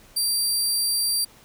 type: tone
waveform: 20% pulse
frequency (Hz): 4708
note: D8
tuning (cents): +3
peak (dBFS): -15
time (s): 0.16-1.25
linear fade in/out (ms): 10
effects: pink hiss -52 dBFS RMS until 1.44 s